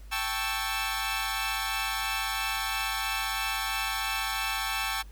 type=chord; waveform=15% pulse; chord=A dominant seventh; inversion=third; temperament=equal; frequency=784 / 880 / 1108.7 / 1318.5 Hz; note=G5 / A5 / C#6 / E6; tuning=0 / 0 / 0 / 0 cents; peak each=-28 dBFS; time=0.11-5.03 s; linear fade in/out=20 ms; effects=added 50 Hz sine -43 dBFS peak until 5.11 s + pink hiss -59 dBFS RMS until 5.11 s